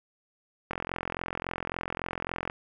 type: click train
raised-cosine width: 0.5 ms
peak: -16 dBFS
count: 79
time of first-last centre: 0.71-2.499 s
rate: 43.6 Hz
effects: none